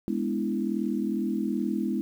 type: chord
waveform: sine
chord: E dominant seventh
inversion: first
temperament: equal with one note detuned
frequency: 207.7 / 246.9 / 289.1 / 329.6 Hz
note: G#3 / B3 / D4 / E4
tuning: 0 / 0 / -27 / 0 cents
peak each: -29 / -31 / -34 / -31 dBFS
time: 0.08-2.01 s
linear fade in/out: 0 ms
effects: 9-bit